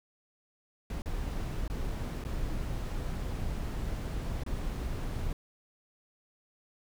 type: noise with dropouts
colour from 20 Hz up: brown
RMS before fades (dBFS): -34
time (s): 0.9-5.33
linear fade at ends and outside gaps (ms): 2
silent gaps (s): 1.02-1.058 / 1.679-1.699 / 2.24-2.249 / 4.436-4.463
effects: none